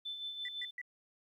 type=tone with tremolo; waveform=sine; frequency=3525 Hz; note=A7; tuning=2 cents sharp; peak=-37 dBFS; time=0.05-0.71 s; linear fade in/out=10 ms; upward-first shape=sine; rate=5.9 Hz; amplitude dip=50%
type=tone bursts; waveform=sine; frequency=1966 Hz; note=B6; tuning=8 cents flat; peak=-39 dBFS; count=3; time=0.45-0.815 s; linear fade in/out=2 ms; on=35 ms; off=130 ms
effects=tanh soft clip ceiling -29 dBFS + 12-bit